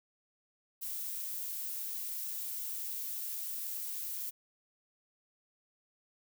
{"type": "noise", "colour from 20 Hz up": "violet", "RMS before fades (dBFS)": -39, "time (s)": [0.81, 4.31], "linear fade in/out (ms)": 20, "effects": []}